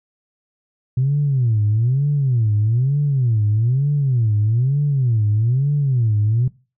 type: tone with vibrato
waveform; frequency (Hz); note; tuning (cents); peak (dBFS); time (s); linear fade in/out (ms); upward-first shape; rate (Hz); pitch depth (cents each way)
sine; 123.47; B2; 0; -13; 0.97-6.48; 5; sine; 1.1; 290
effects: noise-tail reverb RT60 0.3 s tail -20 dB re dry + tanh soft clip ceiling -10 dBFS